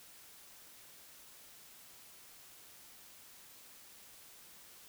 silence, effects white hiss -57 dBFS RMS until 4.88 s

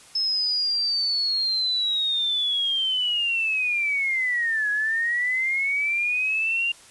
sine linear two-way sweep, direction down then up, 5220 to 1667 to 2799 Hz, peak -21 dBFS, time 0.15-6.72 s, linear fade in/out 5 ms, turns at 4.7 s, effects white hiss -49 dBFS RMS until 6.9 s + resampled to 24000 Hz

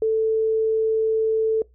sine tone, 441.7 Hz, A4, 7 cents sharp, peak -17 dBFS, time 0.02-1.62 s, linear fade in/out 2 ms, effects noise-tail reverb RT60 0.2 s tail -23 dB re dry + added 60 Hz sine -52 dBFS peak until 1.74 s

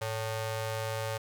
sawtooth ring-modulated tone, 332.6 Hz, E4, 16 cents sharp, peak -25 dBFS, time 0.01-1.18 s, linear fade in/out 10 ms, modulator 225 Hz, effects none

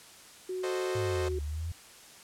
sine tone, 370 Hz, F#4, in tune, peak -32 dBFS, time 0.49-1.39 s, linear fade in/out 5 ms
sawtooth chord, F# diminished seventh, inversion none, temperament equal with one note detuned, 370 / 440 / 523.3 / 619 Hz, F#4 / A4 / C5 / Eb5, 0 / 0 / 0 / -9 cents, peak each -36 / -37 / -33 / -37 dBFS, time 0.63-1.29 s, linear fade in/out 10 ms
sine exponential two-way sweep, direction down then up, 110 to 72 to 85.5 Hz, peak -32 dBFS, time 0.95-1.72 s, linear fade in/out 5 ms, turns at 1.41 s
effects white hiss -52 dBFS RMS until 2.23 s + low-pass 10000 Hz 12 dB/octave

